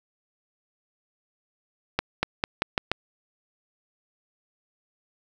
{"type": "accelerating click train", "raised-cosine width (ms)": 0.3, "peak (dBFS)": -6, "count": 6, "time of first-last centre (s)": [1.99, 2.916], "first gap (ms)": 240, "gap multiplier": 0.87, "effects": ["7-bit"]}